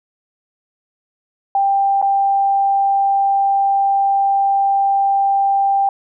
sine tone with dropouts, 790 Hz, G5, 13 cents sharp, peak -12 dBFS, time 1.55-5.89 s, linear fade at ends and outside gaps 2 ms, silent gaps 2.016-2.025 s, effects none

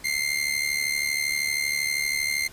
sawtooth tone with amplitude modulation, 2099 Hz, C7, 5 cents sharp, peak -17 dBFS, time 0.04-2.48 s, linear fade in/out 10 ms, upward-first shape sine, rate 72.7 Hz, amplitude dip 75%, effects pink hiss -48 dBFS RMS until 2.52 s + resampled to 32000 Hz

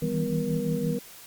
sine tone cluster, 159.4 / 165.2 / 198 / 247.5 / 475.2 Hz, D#3 / E3 / G3 / B3 / A#4, +42 / +4 / +18 / +4 / +33 cents, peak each -31 dBFS, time 0.02-0.99 s, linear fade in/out 5 ms, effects white hiss -47 dBFS RMS until 1.26 s + Opus 48 kbps

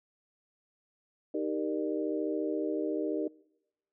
sine chord, Eb major seventh, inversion none, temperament equal with one note detuned, 311.1 / 392 / 466.2 / 598.3 Hz, Eb4 / G4 / Bb4 / D5, 0 / 0 / 0 / +32 cents, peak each -33 / -35 / -36 / -38 dBFS, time 1.34-3.28 s, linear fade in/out 5 ms, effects noise-tail reverb RT60 0.9 s tail -24 dB re dry

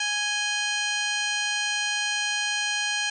harmonic tone with a mistuned harmonic, 830.6 Hz, G#5, in tune, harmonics 1 / 2 / 3 / 4 / 5 / 6 / 7 / 8 / 10, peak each -36 / -29 / -31 / -31 / -34 / -39 / -38 / -34 / -40 dBFS, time 0-3.1 s, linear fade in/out 5 ms, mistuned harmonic 4, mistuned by -100 cents, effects none

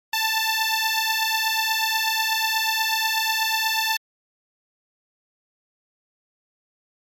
10% pulse beating tone pair, 880 / 888.2 Hz, A5 / A5, 0 / +16 cents, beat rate 8.2 Hz, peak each -15 dBFS, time 0.13-3.97 s, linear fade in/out 5 ms, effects MP3 64 kbps

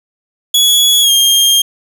sawtooth tone with pitch glide, 3374 to 3214 Hz, G#7 to G7, +27 to +43 cents, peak -4 dBFS, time 0.54-1.62 s, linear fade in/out 5 ms, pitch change -84 cents, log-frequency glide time 1.01-1.11 s, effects none

